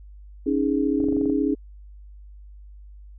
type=chord; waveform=sine; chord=C# suspended second; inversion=none; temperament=just; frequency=277.2 / 311.8 / 415.8 Hz; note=C#4 / D#4 / G#4; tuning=0 / +4 / +2 cents; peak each=-22 / -24 / -26 dBFS; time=0.46-1.55 s; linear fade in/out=10 ms
type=clicks; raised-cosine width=2 ms; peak=-21 dBFS; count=8; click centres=1.003 / 1.041 / 1.086 / 1.126 / 1.167 / 1.213 / 1.257 / 1.298 s
effects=added 50 Hz sine -41 dBFS peak until 3.18 s